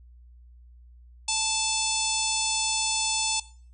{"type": "harmonic tone", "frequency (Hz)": 878, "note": "A5", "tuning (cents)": -4, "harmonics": [1, 3, 4, 5, 6, 7, 8, 9, 10], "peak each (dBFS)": [-33, -33, -33, -33, -33, -33, -33, -33, -33], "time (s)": [1.28, 3.4], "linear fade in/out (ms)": 5, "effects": ["noise-tail reverb RT60 0.5 s tail -20 dB re dry", "added 60 Hz sine -48 dBFS peak until 3.73 s"]}